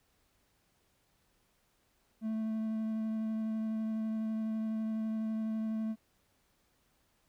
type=tone with vibrato; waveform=triangle; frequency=220 Hz; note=A3; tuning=in tune; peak=-30 dBFS; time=2.21-5.96 s; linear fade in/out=50 ms; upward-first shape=triangle; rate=12 Hz; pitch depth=12 cents each way; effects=pink hiss -73 dBFS RMS until 7.28 s